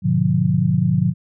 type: chord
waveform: sine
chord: G# diminished seventh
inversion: none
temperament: just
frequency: 103.83 / 124.59 / 149.51 / 179.41 Hz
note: G#2 / B2 / D3 / F3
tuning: 0 / +16 / +31 / +47 cents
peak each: -23 / -21 / -19 / -18 dBFS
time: 0.02-1.14 s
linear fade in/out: 50 ms
effects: none